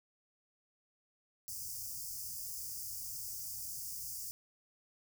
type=band-stop noise; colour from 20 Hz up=white; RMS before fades=-43 dBFS; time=1.48-4.31 s; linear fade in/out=0 ms; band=150 to 4800 Hz; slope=96 dB/octave; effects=none